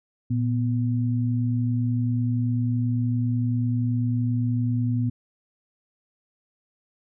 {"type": "tone pair together", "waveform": "sine", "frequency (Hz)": [116.54, 246.9], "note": ["A#2", "B3"], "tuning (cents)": [0, 0], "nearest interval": "octave + minor second", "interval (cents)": 1300, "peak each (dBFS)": [-22, -26], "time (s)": [0.3, 5.1], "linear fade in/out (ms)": 10, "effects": []}